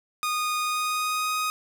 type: tone with pitch glide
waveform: sawtooth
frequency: 1232 to 1250.6 Hz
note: D#6 to D#6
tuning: -17 to +8 cents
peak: -21 dBFS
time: 0.23-1.5 s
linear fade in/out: 0 ms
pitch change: +25 cents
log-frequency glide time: 0.56-1.33 s
effects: none

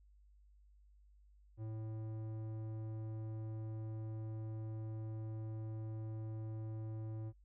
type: tone with low-pass filter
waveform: square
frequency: 110 Hz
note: A2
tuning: in tune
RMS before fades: -44 dBFS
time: 1.57-7.33 s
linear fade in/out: 50 ms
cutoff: 540 Hz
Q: 0.63
effects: noise-tail reverb RT60 0.1 s tail -24 dB re dry + added 50 Hz sine -62 dBFS peak until 7.44 s

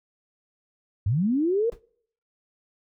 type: linear sweep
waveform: sine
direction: up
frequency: 87.31 to 480.4 Hz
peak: -20 dBFS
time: 1.06-1.7 s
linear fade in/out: 5 ms
type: noise with exponential decay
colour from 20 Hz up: brown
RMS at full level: -34 dBFS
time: 1.72-1.81 s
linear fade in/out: 1 ms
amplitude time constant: 19 ms
effects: noise-tail reverb RT60 0.6 s tail -25 dB re dry

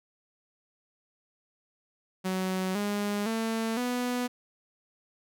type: tone with pitch steps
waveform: sawtooth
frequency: 187 / 205.1 / 225 / 246.7 Hz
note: F#3 / G#3 / A3 / B3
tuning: +19 / -21 / +39 / -2 cents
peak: -24 dBFS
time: 2.24-4.28 s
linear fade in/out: 20 ms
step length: 510 ms
effects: none

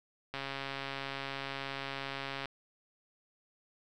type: click train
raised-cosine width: 0.3 ms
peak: -22 dBFS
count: 291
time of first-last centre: 0.34-2.457 s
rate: 137 Hz
effects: none

